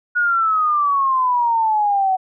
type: exponential sweep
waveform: sine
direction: down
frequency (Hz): 1461 to 745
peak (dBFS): -14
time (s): 0.15-2.17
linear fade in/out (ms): 20
effects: none